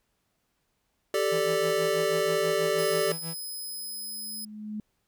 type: chord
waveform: square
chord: G suspended second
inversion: none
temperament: equal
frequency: 392 / 440 / 587.3 Hz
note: G4 / A4 / D5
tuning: 0 / 0 / 0 cents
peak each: -29 dBFS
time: 1.14-3.12 s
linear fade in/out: 2 ms
type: tone with tremolo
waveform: 45% pulse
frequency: 164.81 Hz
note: E3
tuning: in tune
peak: -34 dBFS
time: 1.31-3.35 s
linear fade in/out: 20 ms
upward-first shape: sine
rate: 6.2 Hz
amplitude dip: 90%
type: tone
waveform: 5% pulse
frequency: 5070 Hz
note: D#8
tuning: 32 cents sharp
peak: -29 dBFS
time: 2.78-4.45 s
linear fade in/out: 5 ms
type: tone with exponential growth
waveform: sine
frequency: 212.4 Hz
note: G#3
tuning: 39 cents sharp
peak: -30 dBFS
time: 3.65-4.8 s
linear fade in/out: 2 ms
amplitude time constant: 250 ms
effects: pink hiss -75 dBFS RMS until 5.07 s